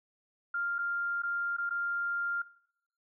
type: tone with dropouts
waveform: sine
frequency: 1397 Hz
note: F6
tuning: in tune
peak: -30 dBFS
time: 0.54-2.42 s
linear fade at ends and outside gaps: 5 ms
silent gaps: 0.784-0.788 / 1.221-1.233 / 1.567-1.582 / 1.694-1.707 s
effects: noise-tail reverb RT60 0.7 s tail -19 dB re dry